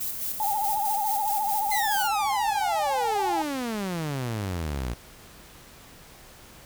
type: noise with tremolo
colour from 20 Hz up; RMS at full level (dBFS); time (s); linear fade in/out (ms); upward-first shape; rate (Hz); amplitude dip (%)
violet; -30; 0-2.08; 10; square; 4.7; 40
type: tone with vibrato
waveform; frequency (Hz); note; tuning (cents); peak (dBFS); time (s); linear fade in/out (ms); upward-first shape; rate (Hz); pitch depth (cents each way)
sine; 830.6; G#5; 0; -24; 0.4-3.42; 2; sine; 14; 83
type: exponential sweep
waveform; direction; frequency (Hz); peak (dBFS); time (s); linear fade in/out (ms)
sawtooth; down; 2093 to 57.1; -24; 1.71-4.94; 10
effects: pink hiss -49 dBFS RMS until 6.65 s